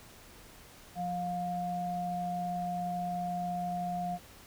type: tone pair together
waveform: sine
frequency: 177 / 708.6 Hz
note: F3 / F5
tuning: +23 / +25 cents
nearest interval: 2 octaves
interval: 2402 cents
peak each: -37 / -33 dBFS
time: 0.95-4.19 s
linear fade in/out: 50 ms
effects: pink hiss -54 dBFS RMS until 4.46 s